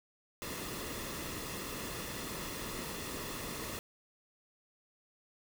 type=noise with comb filter; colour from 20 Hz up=pink; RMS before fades=-41 dBFS; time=0.42-3.79 s; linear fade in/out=0 ms; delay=1.3 ms; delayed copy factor=-0.5; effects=none